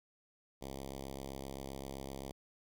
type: tone with notch filter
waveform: 5% pulse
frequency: 67.7 Hz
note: C#2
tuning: 40 cents flat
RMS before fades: -45 dBFS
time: 0.61-2.32 s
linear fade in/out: 10 ms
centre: 1600 Hz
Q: 0.87
effects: none